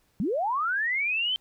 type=linear sweep; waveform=sine; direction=up; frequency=164.81 to 3136 Hz; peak=-24 dBFS; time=0.2-1.36 s; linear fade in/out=0 ms; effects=pink hiss -68 dBFS RMS until 1.4 s